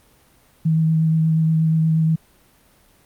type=tone with vibrato; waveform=sine; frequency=160 Hz; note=D#3; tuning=49 cents sharp; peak=-14 dBFS; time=0.65-2.16 s; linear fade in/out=10 ms; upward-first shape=triangle; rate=8.4 Hz; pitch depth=17 cents each way; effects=pink hiss -55 dBFS RMS until 3.05 s + Opus 32 kbps